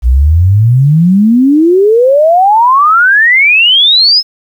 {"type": "exponential sweep", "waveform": "sine", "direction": "up", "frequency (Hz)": [57.6, 5274], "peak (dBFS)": -3, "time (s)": [0.02, 4.23], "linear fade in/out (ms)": 50, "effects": ["7-bit"]}